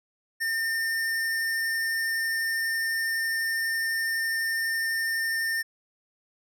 square tone with vibrato, 1809 Hz, A6, 48 cents sharp, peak -26 dBFS, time 0.4-5.63 s, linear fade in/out 20 ms, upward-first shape triangle, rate 12 Hz, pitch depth 9 cents each way, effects none

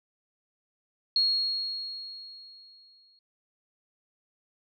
sine tone with exponential decay, 4298 Hz, C8, 46 cents sharp, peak -20 dBFS, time 1.16-3.19 s, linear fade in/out 2 ms, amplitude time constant 440 ms, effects none

